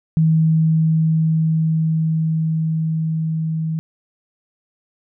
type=tone with level ramp; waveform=sine; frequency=159.9 Hz; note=D#3; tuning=48 cents sharp; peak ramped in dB=-11 to -19 dBFS; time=0.17-3.79 s; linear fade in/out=0 ms; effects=none